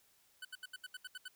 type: tone bursts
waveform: 25% pulse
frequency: 1500 Hz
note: F#6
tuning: 23 cents sharp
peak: -40 dBFS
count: 9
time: 0.42-1.282 s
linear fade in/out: 5 ms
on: 30 ms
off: 74 ms
effects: white hiss -70 dBFS RMS until 1.35 s